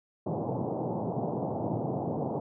pink band-pass noise, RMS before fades -32 dBFS, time 0.26-2.4 s, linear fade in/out 5 ms, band 110 to 880 Hz, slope 48 dB/octave, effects none

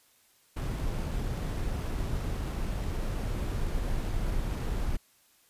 brown noise with sample-and-hold, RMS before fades -31 dBFS, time 0.56-4.97 s, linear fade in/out 10 ms, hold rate 11025 Hz, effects white hiss -64 dBFS RMS until 5.49 s + resampled to 32000 Hz

